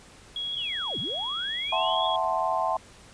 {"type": "tone", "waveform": "sine", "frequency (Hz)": 3322, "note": "G#7", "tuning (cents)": 0, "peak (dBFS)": -29, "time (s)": [0.36, 2.16], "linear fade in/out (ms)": 2}
{"type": "linear two-way sweep", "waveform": "sine", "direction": "down then up", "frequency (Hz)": [3600, 96.9, 3600], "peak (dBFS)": -34, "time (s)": [0.52, 2.08], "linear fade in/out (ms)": 20, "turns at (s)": 0.99}
{"type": "chord", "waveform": "sine", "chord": "F# half-diminished seventh", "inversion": "third", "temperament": "equal with one note detuned", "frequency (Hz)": [657, 740, 880, 1046.5], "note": ["E5", "F#5", "A5", "C6"], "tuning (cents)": [-6, 0, 0, 0], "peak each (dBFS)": -29, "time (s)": [1.72, 2.77], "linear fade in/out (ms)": 5}
{"effects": ["pink hiss -51 dBFS RMS until 3.13 s", "resampled to 22050 Hz"]}